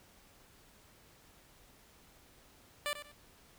10% pulse tone with echo, 587.3 Hz, D5, in tune, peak -25 dBFS, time 2.86-2.93 s, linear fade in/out 0 ms, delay 93 ms, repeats 2, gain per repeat -11 dB, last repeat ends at 3.116 s, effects pink hiss -62 dBFS RMS until 3.58 s

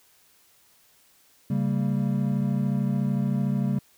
triangle chord, G diminished, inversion second, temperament equal with one note detuned, 138.59 / 196 / 229.5 Hz, Db3 / G3 / Bb3, 0 / 0 / -27 cents, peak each -24 / -24 / -27 dBFS, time 1.5-3.79 s, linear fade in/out 5 ms, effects white hiss -60 dBFS RMS until 3.97 s

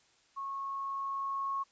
sine tone with level ramp, 1096 Hz, C#6, 20 cents flat, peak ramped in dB -36 to -31 dBFS, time 0.36-1.64 s, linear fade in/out 20 ms, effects white hiss -67 dBFS RMS until 1.71 s + resampled to 16000 Hz

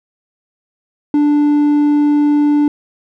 sine tone with hard clipping, 293.7 Hz, D4, in tune, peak -10 dBFS, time 1.14-2.68 s, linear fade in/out 2 ms, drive 3 dB, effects none

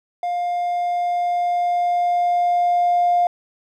triangle tone with level ramp, 705 Hz, F5, 16 cents sharp, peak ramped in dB -18 to -10 dBFS, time 0.23-3.27 s, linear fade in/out 2 ms, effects tanh soft clip ceiling -11 dBFS

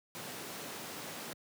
pink high-pass noise, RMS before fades -44 dBFS, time 0.15-1.33 s, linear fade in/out 0 ms, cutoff 170 Hz, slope 12 dB/octave, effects high-pass 100 Hz 12 dB/octave

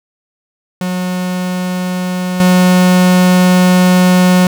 45% pulse tone with level steps, 181.9 Hz, F#3, 29 cents flat, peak -15 / -6 dBFS, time 0.81-4.47 s, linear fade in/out 2 ms, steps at 2.4 s, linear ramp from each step 2 ms, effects none

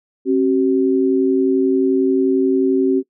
sine tone pair together, 268.7 / 380 Hz, C4 / F#4, +46 / +46 cents, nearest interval tritone, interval 600 cents, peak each -15 dBFS, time 0.25-3.03 s, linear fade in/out 50 ms, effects noise-tail reverb RT60 0.1 s tail -19 dB re dry

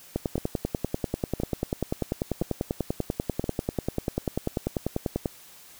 two click trains, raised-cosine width 2 ms, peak -15 / -12 dBFS, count 4 / 53, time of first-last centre 0.38-3.441 / 0.16-5.258 s, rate 0.98 / 10.2 Hz, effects white hiss -50 dBFS RMS until 5.79 s

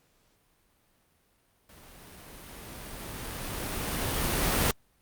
pink noise with level ramp, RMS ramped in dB -53 to -24 dBFS, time 1.69-4.71 s, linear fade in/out 2 ms, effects pink hiss -68 dBFS RMS until 5.01 s + Opus 48 kbps

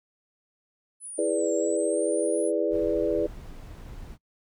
sine linear two-way sweep, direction down then up, 10160 to 7390 to 10160 Hz, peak -36 dBFS, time 1-2.52 s, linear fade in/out 50 ms, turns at 1.52 s
sine chord, E dominant seventh, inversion none, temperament equal, 329.6 / 415.3 / 493.9 / 587.3 Hz, E4 / G#4 / B4 / D5, 0 / 0 / 0 / 0 cents, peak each -28 dBFS, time 1.18-3.27 s, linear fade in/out 10 ms
brown noise, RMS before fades -41 dBFS, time 2.7-4.18 s, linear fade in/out 50 ms
effects noise-tail reverb RT60 0.1 s tail -25 dB re dry

